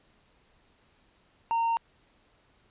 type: tone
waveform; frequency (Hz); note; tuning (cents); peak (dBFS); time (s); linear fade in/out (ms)
triangle; 920; A#5; -23; -22; 1.51-1.77; 0
effects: pink hiss -65 dBFS RMS until 2.7 s + resampled to 8000 Hz